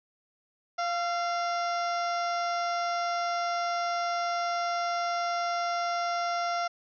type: harmonic tone with a mistuned harmonic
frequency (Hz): 695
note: F5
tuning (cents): -9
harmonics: 1 / 2 / 3 / 4 / 5 / 6 / 7 / 8 / 9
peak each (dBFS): -29 / -32 / -40 / -47 / -47 / -49 / -47 / -42 / -53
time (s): 0.78-6.68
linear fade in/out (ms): 10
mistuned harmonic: 2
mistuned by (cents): -31
effects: none